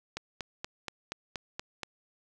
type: click train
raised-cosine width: 0.2 ms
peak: -18 dBFS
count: 8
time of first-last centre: 0.17-1.833 s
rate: 4.21 Hz
effects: none